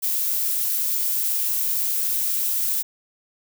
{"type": "noise", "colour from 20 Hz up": "violet", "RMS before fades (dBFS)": -23, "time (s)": [0.02, 2.83], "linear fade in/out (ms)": 20, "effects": []}